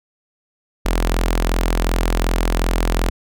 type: tone with notch filter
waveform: sawtooth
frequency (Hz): 42.7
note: F1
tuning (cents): -38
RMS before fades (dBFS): -18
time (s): 0.85-3.1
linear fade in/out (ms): 10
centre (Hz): 110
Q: 0.58
effects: none